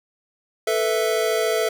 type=chord; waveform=square; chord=A suspended second; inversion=none; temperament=equal; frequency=440 / 493.9 / 659.3 Hz; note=A4 / B4 / E5; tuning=0 / 0 / 0 cents; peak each=-23 / -27 / -24 dBFS; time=0.67-1.69 s; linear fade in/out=5 ms; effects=none